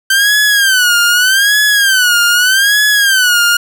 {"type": "tone with vibrato", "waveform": "sawtooth", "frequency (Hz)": 1547, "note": "G6", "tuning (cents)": -23, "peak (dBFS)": -4, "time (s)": [0.1, 3.57], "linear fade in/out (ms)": 5, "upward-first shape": "sine", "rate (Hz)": 0.82, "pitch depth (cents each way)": 160, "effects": []}